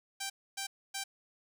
5% pulse tone bursts, 784 Hz, G5, in tune, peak -24 dBFS, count 3, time 0.2-1.04 s, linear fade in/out 10 ms, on 100 ms, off 270 ms, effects none

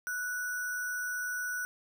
sine tone with sample-and-hold, 1476 Hz, F#6, 5 cents flat, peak -32 dBFS, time 0.07-1.65 s, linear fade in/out 0 ms, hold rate 7350 Hz, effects none

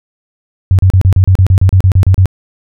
sine tone bursts, 94 Hz, F#2, 28 cents sharp, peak -3 dBFS, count 14, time 0.71-2.257 s, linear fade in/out 0 ms, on 78 ms, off 35 ms, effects none

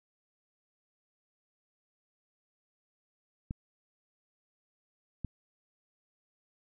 clicks, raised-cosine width 5 ms, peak -23 dBFS, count 2, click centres 3.509 / 5.247 s, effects none

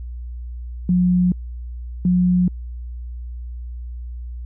sine tone pair in turn, 180 / 180 Hz, F#3 / F#3, -47 / -47 cents, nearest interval unison, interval 0 cents, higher neither, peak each -13 dBFS, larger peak neither, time 0.89-1.32 / 2.05-2.48 s, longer neither, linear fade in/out 2 ms, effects added 60 Hz sine -28 dBFS peak until 4.45 s

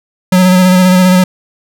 square tone with vibrato, 183.6 Hz, F#3, 13 cents flat, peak -5 dBFS, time 0.32-1.24 s, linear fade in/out 5 ms, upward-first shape square, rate 15 Hz, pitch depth 20 cents each way, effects none

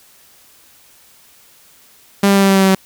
sawtooth tone with pitch steps, 199.2 / 197.94 / 196.68 / 195.44 / 194.2 / 192.97 / 191.75 / 190.53 Hz, G3 / G3 / G3 / G3 / G3 / G3 / G3 / G3, +28 / +17 / +6 / -5 / -16 / -27 / -38 / -49 cents, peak -5 dBFS, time 2.23-2.75 s, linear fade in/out 5 ms, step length 65 ms, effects white hiss -48 dBFS RMS until 2.85 s

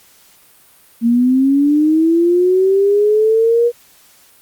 sine linear sweep, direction up, 228.5 to 480 Hz, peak -9 dBFS, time 1.01-3.72 s, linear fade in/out 50 ms, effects white hiss -48 dBFS RMS until 4.41 s + Opus 48 kbps

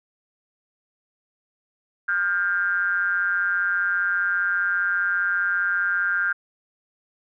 triangle ring-modulated tone, 92.5 Hz, F#2, in tune, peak -15 dBFS, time 2.08-6.33 s, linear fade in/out 10 ms, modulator 1500 Hz, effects none

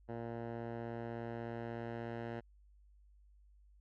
10% pulse tone with low-pass filter sweep, 116.54 Hz, A#2, in tune, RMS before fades -43 dBFS, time 0.08-2.41 s, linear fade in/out 20 ms, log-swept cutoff 1100 to 1900 Hz, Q 0.85, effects added 50 Hz sine -61 dBFS peak until 3.8 s

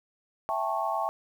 sine chord, A dominant seventh, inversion second, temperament just, 660 / 792 / 880 / 1100 Hz, E5 / G5 / A5 / C#6, +2 / +18 / 0 / -14 cents, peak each -32 dBFS, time 0.49-1.09 s, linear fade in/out 0 ms, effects 9-bit

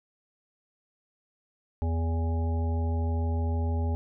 harmonic tone, 82.41 Hz, E2, in tune, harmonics 1 / 3 / 5 / 7 / 9 / 10, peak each -25 / -36 / -40 / -43 / -52 / -41 dBFS, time 1.82-3.95 s, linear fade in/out 0 ms, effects none

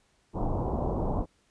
pink low-pass noise, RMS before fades -29 dBFS, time 0.33-1.26 s, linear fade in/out 50 ms, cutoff 990 Hz, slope 48 dB/octave, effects pink hiss -68 dBFS RMS until 1.5 s + resampled to 22050 Hz

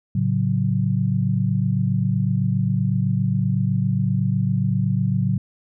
sine chord, F# minor, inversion first, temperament just, 111 / 138.75 / 185 Hz, A2 / C#3 / F#3, +16 / +2 / 0 cents, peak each -22 dBFS, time 0.15-5.38 s, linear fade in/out 5 ms, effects none

